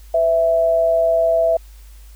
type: tone pair together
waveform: sine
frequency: 506.1 / 659.3 Hz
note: B4 / E5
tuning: +42 / 0 cents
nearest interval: perfect fourth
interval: 458 cents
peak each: -23 / -13 dBFS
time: 0.14-1.57 s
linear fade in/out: 5 ms
effects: added 51 Hz sine -38 dBFS peak until 2.15 s + white hiss -52 dBFS RMS until 2.15 s